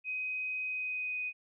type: tone with pitch glide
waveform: sine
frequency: 2515 to 2495 Hz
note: D#7 to D#7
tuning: +18 to +4 cents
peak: -33 dBFS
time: 0.04-1.33 s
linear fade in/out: 50 ms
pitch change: -14 cents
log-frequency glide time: 0.66-1.21 s
effects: none